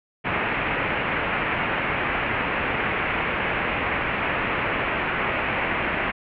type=low-pass noise; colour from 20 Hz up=white; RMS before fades=-25 dBFS; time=0.24-6.12 s; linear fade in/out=20 ms; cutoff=2600 Hz; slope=48 dB/octave; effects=none